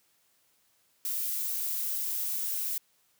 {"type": "noise", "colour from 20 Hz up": "violet", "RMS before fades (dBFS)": -32, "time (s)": [1.05, 2.78], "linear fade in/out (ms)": 2, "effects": ["white hiss -69 dBFS RMS until 3.19 s", "high-pass 60 Hz 12 dB/octave"]}